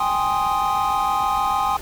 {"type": "chord", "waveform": "triangle", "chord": "Ab major seventh", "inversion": "third", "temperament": "equal", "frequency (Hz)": [784, 830.6, 1046.5, 1244.5], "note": ["G5", "Ab5", "C6", "Eb6"], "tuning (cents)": [0, 0, 0, 0], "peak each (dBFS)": -22, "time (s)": [0, 1.77], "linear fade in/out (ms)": 5, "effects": ["added 60 Hz sine -45 dBFS peak until 1.81 s", "pink hiss -37 dBFS RMS until 1.81 s"]}